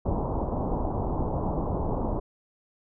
pink low-pass noise, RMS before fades -28 dBFS, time 0.05-2.2 s, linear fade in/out 10 ms, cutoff 1000 Hz, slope 48 dB/octave, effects none

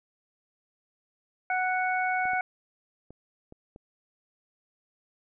harmonic tone, 740 Hz, F#5, in tune, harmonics 1 / 2 / 3, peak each -27 / -30 / -32 dBFS, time 1.5-2.41 s, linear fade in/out 2 ms
clicks, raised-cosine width 2 ms, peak -33 dBFS, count 5, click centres 2.255 / 2.334 / 3.106 / 3.524 / 3.761 s
effects none

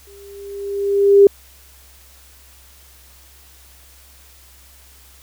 sine tone with exponential growth, 400 Hz, G4, 35 cents sharp, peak -3 dBFS, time 0.07-1.27 s, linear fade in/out 2 ms, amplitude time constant 260 ms, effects added 66 Hz sine -48 dBFS peak until 5.22 s + white hiss -48 dBFS RMS until 5.22 s

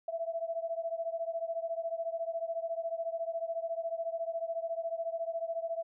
sine beating tone pair, 659.3 / 673.3 Hz, E5 / E5, 0 / +36 cents, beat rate 14 Hz, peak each -35 / -37 dBFS, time 0.08-5.83 s, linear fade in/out 5 ms, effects none

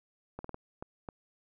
clicks, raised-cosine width 1 ms, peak -26 dBFS, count 6, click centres 0.39 / 0.444 / 0.493 / 0.544 / 0.825 / 1.088 s, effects none

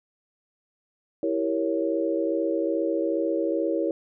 sine chord, E diminished seventh, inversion none, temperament equal, 329.6 / 392 / 466.2 / 554.4 Hz, E4 / G4 / Bb4 / Db5, 0 / 0 / 0 / 0 cents, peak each -26 / -31 / -29 / -28 dBFS, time 1.23-3.91 s, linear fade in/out 2 ms, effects none

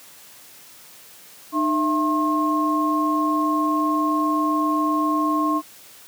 sine tone cluster, 304.6 / 667 / 1072 Hz, D#4 / E5 / C6, -37 / +20 / +42 cents, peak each -21 / -30 / -21 dBFS, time 1.52-5.62 s, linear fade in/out 50 ms, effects white hiss -46 dBFS RMS until 6.07 s + high-pass 100 Hz 12 dB/octave

